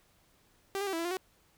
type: tone with pitch steps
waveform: sawtooth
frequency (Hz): 391.7 / 404.2 / 386.1 / 328.9 / 334.8 / 351.2 / 374.6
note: G4 / G#4 / G4 / E4 / E4 / F4 / F#4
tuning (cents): -1 / -47 / -26 / -4 / +27 / +10 / +21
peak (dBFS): -28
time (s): 0.75-1.17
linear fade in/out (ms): 0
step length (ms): 60
effects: pink hiss -67 dBFS RMS until 1.57 s